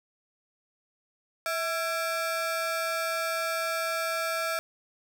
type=ring-modulated tone; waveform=30% pulse; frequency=1000 Hz; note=B5; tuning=21 cents sharp; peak=-22 dBFS; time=1.46-4.59 s; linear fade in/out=0 ms; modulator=348 Hz; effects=none